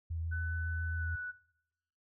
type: tone with vibrato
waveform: sine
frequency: 82.41 Hz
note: E2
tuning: in tune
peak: -34 dBFS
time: 0.1-1.16 s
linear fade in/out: 10 ms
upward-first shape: sine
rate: 7.2 Hz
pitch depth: 18 cents each way
type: tone with pitch glide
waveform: sine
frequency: 1500 to 1479.3 Hz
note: F#6 to F#6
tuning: +23 to -1 cents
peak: -38 dBFS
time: 0.31-1.32 s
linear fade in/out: 20 ms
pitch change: -24 cents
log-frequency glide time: 0.94-1.09 s
effects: noise-tail reverb RT60 0.9 s tail -21 dB re dry